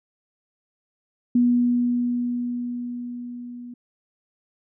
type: tone with level ramp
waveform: sine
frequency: 243 Hz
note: B3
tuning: 28 cents flat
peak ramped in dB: -14 to -35 dBFS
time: 1.35-3.74 s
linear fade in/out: 5 ms
effects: none